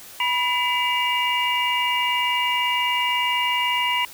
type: tone cluster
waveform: sine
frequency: 979 / 2010 / 2302 / 2828 Hz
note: B5 / B6 / D7 / F7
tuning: -15 / +30 / -35 / +21 cents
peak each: -23 / -27 / -27 / -24 dBFS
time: 0.2-4.05 s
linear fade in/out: 2 ms
effects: white hiss -42 dBFS RMS until 4.13 s